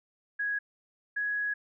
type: tone pair in turn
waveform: sine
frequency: 1661.2 / 1670.8 Hz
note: G#6 / G#6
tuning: 0 / +10 cents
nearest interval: unison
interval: 10 cents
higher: second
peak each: -28 dBFS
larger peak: neither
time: 0.39-0.59 / 1.16-1.54 s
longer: second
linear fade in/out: 10 ms
effects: none